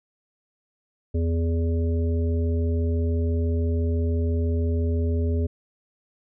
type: harmonic tone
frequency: 83 Hz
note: E2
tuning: 12 cents sharp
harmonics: 1 / 3 / 5 / 7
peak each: -21 / -30 / -31 / -39 dBFS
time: 1.14-5.47 s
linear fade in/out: 10 ms
effects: none